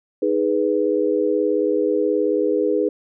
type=chord; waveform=sine; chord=G# minor; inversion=second; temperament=equal; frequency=311.1 / 415.3 / 493.9 Hz; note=D#4 / G#4 / B4; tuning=0 / 0 / 0 cents; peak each=-22 / -20 / -21 dBFS; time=0.22-2.89 s; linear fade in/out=5 ms; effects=none